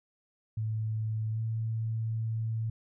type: tone with pitch glide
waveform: sine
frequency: 109.6 to 112.03 Hz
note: A2 to A2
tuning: -6 to +32 cents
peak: -29 dBFS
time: 0.57-2.7 s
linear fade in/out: 5 ms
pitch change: +38 cents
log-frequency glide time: 1.32-1.39 s
effects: none